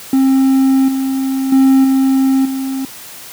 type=tone with level steps; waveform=triangle; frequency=266.6 Hz; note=C4; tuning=33 cents sharp; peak=-6 / -12 / -4 / -7 / -15 dBFS; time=0.13-2.85 s; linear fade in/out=2 ms; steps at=0.88 / 1.52 / 1.84 / 2.45 s; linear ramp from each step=5 ms; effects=white hiss -33 dBFS RMS until 3.32 s + high-pass 80 Hz 12 dB/octave